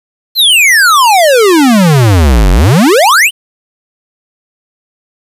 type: exponential two-way sweep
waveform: square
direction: down then up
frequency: 4286 to 43.18 to 3174 Hz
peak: -4 dBFS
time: 0.35-3.31 s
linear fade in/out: 50 ms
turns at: 2.51 s
effects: resampled to 32000 Hz + 7-bit